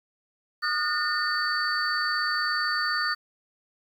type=tone cluster; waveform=sine; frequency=1226 / 1444 / 1812 / 4539 Hz; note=D#6 / F#6 / A#6 / C#8; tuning=-26 / -43 / -50 / +40 cents; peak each=-29 dBFS; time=0.62-3.15 s; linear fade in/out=20 ms; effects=tanh soft clip ceiling -14 dBFS + 9-bit